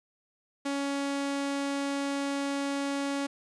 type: tone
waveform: sawtooth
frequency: 279.6 Hz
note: C#4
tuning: 15 cents sharp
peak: -25 dBFS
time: 0.65-3.27 s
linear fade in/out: 10 ms
effects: resampled to 22050 Hz + 10-bit